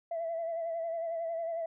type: tone with vibrato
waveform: sine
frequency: 665 Hz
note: E5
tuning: 15 cents sharp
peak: -31 dBFS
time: 0.11-1.66 s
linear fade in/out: 5 ms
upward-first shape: sine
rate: 11 Hz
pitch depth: 40 cents each way
effects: tanh soft clip ceiling -28 dBFS